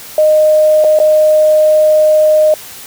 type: tone with dropouts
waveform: sine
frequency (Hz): 616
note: D#5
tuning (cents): -17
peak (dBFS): -5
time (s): 0.18-2.54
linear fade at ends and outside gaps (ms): 2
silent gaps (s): 0.841-0.845 / 0.989-1
effects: white hiss -31 dBFS RMS until 2.86 s